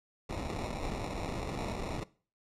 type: noise with sample-and-hold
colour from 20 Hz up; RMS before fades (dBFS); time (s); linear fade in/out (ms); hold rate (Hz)
pink; -37; 0.29-2.04; 10; 1575
effects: noise-tail reverb RT60 0.4 s tail -20 dB re dry + low-pass 8000 Hz 12 dB/octave